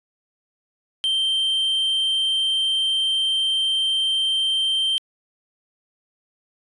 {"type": "tone", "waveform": "triangle", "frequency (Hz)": 3136, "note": "G7", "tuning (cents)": 0, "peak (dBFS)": -17, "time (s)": [1.04, 4.98], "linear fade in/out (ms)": 0, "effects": ["resampled to 24000 Hz"]}